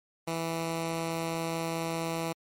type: tone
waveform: 10% pulse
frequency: 164.81 Hz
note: E3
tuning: in tune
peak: -22 dBFS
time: 0.27-2.33 s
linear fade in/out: 10 ms
effects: MP3 64 kbps